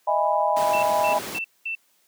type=chord; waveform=sine; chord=E major seventh; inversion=third; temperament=just; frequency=618.1 / 659.3 / 824.1 / 988.9 Hz; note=D#5 / E5 / G#5 / B5; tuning=-12 / 0 / -14 / +2 cents; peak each=-24 / -27 / -23 / -24 dBFS; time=0.07-1.19 s; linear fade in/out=10 ms
type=noise; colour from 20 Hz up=pink; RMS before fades=-32 dBFS; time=0.56-1.39 s; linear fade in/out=10 ms
type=tone bursts; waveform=sine; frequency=2675 Hz; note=E7; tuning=25 cents sharp; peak=-26 dBFS; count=4; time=0.73-1.752 s; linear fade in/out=5 ms; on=98 ms; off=210 ms
effects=white hiss -64 dBFS RMS until 2.07 s + high-pass 200 Hz 12 dB/octave